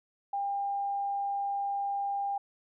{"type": "tone", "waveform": "sine", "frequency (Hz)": 800, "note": "G5", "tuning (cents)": 35, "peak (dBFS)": -29, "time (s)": [0.33, 2.38], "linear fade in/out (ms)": 5, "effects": []}